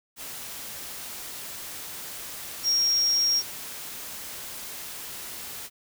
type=tone in noise; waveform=sine; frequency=5588 Hz; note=F8; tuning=in tune; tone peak=-20 dBFS; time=2.63-3.43 s; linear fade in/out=50 ms; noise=white; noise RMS=-38 dBFS; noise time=0.16-5.7 s; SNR=+15 dB; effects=none